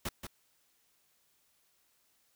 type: noise with echo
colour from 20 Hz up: pink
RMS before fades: -36 dBFS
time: 0.05-0.09 s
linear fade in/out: 5 ms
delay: 180 ms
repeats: 1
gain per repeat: -7 dB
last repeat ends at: 0.27 s
effects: white hiss -72 dBFS RMS until 2.35 s